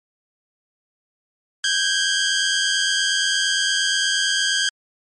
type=tone pair together; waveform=15% pulse; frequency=1551 / 1639.6 Hz; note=G6 / G#6; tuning=-19 / -23 cents; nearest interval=minor second; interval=96 cents; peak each=-14 dBFS; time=1.64-4.69 s; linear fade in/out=2 ms; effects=MP3 48 kbps